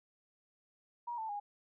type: tone with pitch steps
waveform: sine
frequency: 953 / 884.1 / 820.1 Hz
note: A#5 / A5 / G#5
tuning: +38 / +8 / -22 cents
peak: -37 dBFS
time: 1.07-1.4 s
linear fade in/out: 10 ms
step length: 110 ms
effects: none